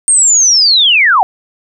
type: linear sweep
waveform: sine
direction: down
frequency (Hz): 8710 to 704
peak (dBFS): -5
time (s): 0.08-1.23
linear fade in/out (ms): 0
effects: none